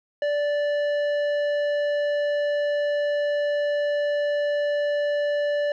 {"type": "tone with tanh clipping", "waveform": "triangle", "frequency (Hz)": 584, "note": "D5", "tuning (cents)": -10, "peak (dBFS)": -23, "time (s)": [0.22, 5.72], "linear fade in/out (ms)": 2, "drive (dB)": 15, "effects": []}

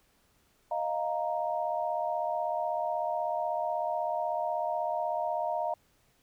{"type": "chord", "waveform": "sine", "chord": "Eb suspended second", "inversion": "none", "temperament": "equal", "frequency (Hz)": [622.3, 698.5, 932.3], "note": ["Eb5", "F5", "Bb5"], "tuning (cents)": [0, 0, 0], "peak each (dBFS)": [-33, -32, -34], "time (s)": [0.71, 5.74], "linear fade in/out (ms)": 5, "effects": ["pink hiss -68 dBFS RMS until 6.22 s"]}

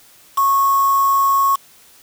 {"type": "tone with quantisation", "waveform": "sine", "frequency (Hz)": 1098, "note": "C#6", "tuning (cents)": -17, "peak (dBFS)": -12, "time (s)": [0.37, 1.56], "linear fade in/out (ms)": 10, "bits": 4, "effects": ["white hiss -48 dBFS RMS until 2.02 s"]}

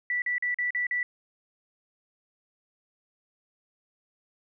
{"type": "tone bursts", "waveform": "sine", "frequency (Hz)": 1964, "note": "B6", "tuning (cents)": -10, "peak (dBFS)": -25, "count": 6, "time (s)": [0.1, 1.03], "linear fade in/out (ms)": 2, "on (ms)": 120, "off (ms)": 42, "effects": []}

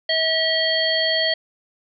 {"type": "harmonic tone with a mistuned harmonic", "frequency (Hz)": 644, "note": "E5", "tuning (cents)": -41, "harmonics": [1, 3, 5, 7], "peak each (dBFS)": [-23, -23, -23, -23], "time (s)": [0.09, 1.34], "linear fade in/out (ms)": 5, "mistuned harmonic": 7, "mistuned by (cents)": -30, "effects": []}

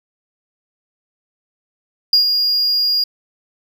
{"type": "tone with ADSR envelope", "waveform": "triangle", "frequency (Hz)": 4843, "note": "D#8", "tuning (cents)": -48, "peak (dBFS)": -5, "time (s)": [2.13, 3.04], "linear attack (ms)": 3, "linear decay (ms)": 110, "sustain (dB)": -7, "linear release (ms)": 5, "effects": ["tanh soft clip ceiling -4 dBFS"]}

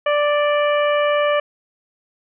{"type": "harmonic tone", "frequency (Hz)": 587.3, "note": "D5", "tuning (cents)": 0, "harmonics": [1, 2, 3, 4, 5], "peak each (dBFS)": [-16, -22, -26, -28, -30], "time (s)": [0.06, 1.4], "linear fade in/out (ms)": 5, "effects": []}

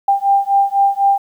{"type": "beating tone pair", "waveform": "sine", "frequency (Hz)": [792, 796], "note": ["G5", "G5"], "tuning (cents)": [18, 26], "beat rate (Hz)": 4, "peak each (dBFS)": [-14, -14], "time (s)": [0.08, 1.18], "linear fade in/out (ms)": 5, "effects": ["8-bit"]}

